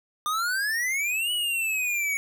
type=exponential two-way sweep; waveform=square; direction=up then down; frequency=1200 to 2960 to 2226 Hz; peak=-25 dBFS; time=0.26-2.17 s; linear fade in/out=0 ms; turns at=1.32 s; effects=none